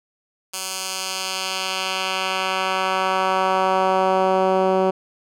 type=tone with band-pass filter sweep; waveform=10% pulse; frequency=188.7 Hz; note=F#3; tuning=34 cents sharp; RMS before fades=-21 dBFS; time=0.53-4.91 s; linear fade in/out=10 ms; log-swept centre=8100 to 420 Hz; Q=0.9; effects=none